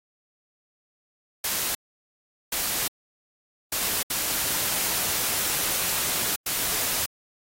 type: noise bursts at uneven times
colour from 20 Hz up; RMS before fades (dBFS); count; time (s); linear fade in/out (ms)
white; -26; 5; 1.44-1.75 / 2.52-2.88 / 3.72-4.03 / 4.1-6.36 / 6.46-7.06; 5
effects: AAC 48 kbps